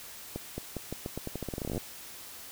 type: accelerating click train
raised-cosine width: 2 ms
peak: -21 dBFS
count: 22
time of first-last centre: 0.36-1.778 s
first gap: 220 ms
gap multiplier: 0.85
effects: white hiss -46 dBFS RMS until 2.51 s